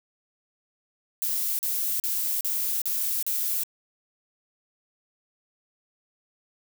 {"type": "noise bursts", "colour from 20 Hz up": "violet", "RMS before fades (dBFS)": -27, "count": 6, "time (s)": [1.22, 3.635], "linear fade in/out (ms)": 0, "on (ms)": 370, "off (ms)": 39, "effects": []}